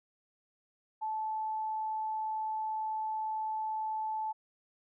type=tone; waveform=sine; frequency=871 Hz; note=A5; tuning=18 cents flat; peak=-32 dBFS; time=1.01-4.33 s; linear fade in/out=20 ms; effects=none